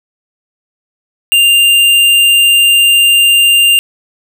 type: tone with hard clipping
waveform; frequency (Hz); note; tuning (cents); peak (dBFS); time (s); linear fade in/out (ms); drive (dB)
sine; 2794; F7; 0; -6; 1.32-3.79; 0; 13
effects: none